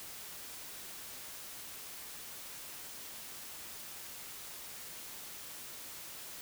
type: silence
effects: white hiss -47 dBFS RMS until 6.41 s